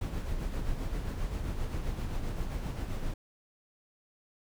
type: noise with tremolo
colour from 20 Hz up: brown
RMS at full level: -32 dBFS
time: 0.01-3.14 s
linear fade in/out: 5 ms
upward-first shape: sine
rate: 7.6 Hz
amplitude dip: 40%
effects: none